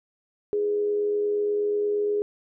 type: tone with amplitude modulation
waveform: sine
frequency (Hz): 414.8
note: G#4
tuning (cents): -2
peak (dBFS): -20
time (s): 0.53-2.22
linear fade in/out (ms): 0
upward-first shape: sine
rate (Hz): 88.4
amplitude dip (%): 35
effects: none